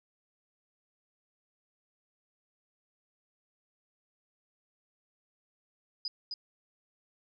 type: tone with echo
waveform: sine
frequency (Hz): 4971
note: D#8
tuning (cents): -2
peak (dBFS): -32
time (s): 6.05-6.08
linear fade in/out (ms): 2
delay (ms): 260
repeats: 1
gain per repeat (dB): -3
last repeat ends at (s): 6.34
effects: none